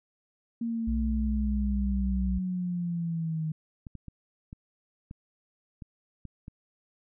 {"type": "linear sweep", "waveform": "sine", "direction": "down", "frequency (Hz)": [233.1, 155.56], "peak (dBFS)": -28, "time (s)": [0.61, 3.52], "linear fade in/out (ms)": 5}
{"type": "tone with vibrato", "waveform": "sine", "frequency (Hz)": 61.74, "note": "B1", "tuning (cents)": 0, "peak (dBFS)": -27, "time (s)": [0.87, 2.39], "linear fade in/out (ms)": 10, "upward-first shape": "sine", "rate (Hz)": 11, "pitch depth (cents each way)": 36}
{"type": "clicks", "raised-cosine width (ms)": 5, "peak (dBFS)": -29, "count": 8, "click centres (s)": [3.868, 3.953, 4.083, 4.529, 5.111, 5.822, 6.253, 6.481]}
{"effects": []}